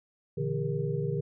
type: tone cluster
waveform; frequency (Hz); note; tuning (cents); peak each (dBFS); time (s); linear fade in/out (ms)
sine; 119.6 / 147.3 / 168.1 / 401.3 / 469.9; A#2 / D3 / E3 / G4 / A#4; +45 / +6 / +34 / +41 / +14; -36 / -31 / -37 / -34 / -36; 0.37-1.21; 10
effects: none